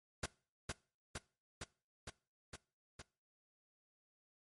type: noise with echo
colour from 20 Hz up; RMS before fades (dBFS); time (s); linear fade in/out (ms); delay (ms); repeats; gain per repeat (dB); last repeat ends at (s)
pink; -39; 0.23-0.26; 5; 460; 6; -2; 3.02
effects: noise-tail reverb RT60 0.4 s tail -22 dB re dry + MP3 48 kbps